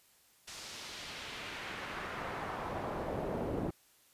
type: noise with band-pass filter sweep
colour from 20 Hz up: brown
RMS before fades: -40 dBFS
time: 0.47-3.71 s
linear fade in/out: 10 ms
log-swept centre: 6400 to 380 Hz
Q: 1.1
effects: white hiss -66 dBFS RMS until 4.13 s + resampled to 32000 Hz